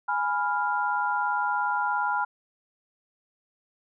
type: chord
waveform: sine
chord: F diminished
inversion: first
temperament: equal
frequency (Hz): 830.6 / 987.8 / 1396.9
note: Ab5 / Cb6 / F6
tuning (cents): 0 / 0 / 0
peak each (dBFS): -28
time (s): 0.08-2.25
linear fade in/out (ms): 10
effects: none